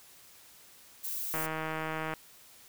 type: noise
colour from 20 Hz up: violet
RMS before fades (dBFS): -36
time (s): 1.03-1.47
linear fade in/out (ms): 20
type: click train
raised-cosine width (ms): 0.5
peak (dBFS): -20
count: 127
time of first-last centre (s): 1.34-2.137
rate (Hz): 158
effects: white hiss -56 dBFS RMS until 2.68 s